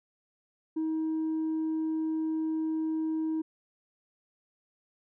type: tone with tanh clipping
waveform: triangle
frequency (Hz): 317.3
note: D#4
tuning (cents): +34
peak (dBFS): -28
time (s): 0.76-3.42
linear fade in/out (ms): 10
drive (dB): 6
effects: none